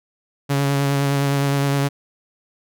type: tone with vibrato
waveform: sawtooth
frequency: 140 Hz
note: C#3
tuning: 18 cents sharp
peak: -13 dBFS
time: 0.49-1.89 s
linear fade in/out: 20 ms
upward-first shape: sine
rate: 9.7 Hz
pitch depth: 19 cents each way
effects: none